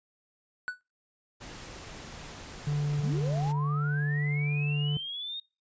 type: tone with exponential decay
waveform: triangle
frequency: 1484 Hz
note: F#6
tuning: 5 cents sharp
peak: -25 dBFS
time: 0.68-0.81 s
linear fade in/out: 0 ms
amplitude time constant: 27 ms
type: noise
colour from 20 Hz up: pink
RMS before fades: -44 dBFS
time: 1.4-3.53 s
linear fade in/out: 20 ms
type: tone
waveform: triangle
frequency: 146.3 Hz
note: D3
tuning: 6 cents flat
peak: -24 dBFS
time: 2.67-4.97 s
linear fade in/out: 2 ms
type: linear sweep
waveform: sine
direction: up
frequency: 87.31 to 3729 Hz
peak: -34 dBFS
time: 2.98-5.4 s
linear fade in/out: 5 ms
effects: noise-tail reverb RT60 0.3 s tail -26 dB re dry + resampled to 16000 Hz